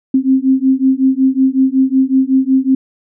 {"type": "beating tone pair", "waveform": "sine", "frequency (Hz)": [261.6, 267], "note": ["C4", "C4"], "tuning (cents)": [0, 35], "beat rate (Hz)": 5.4, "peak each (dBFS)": -12, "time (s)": [0.14, 2.75], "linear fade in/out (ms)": 5, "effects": []}